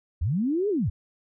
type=linear two-way sweep; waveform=sine; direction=up then down; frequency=65.41 to 430.8 to 65.41 Hz; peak=-22 dBFS; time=0.21-0.9 s; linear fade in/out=10 ms; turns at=0.69 s; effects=none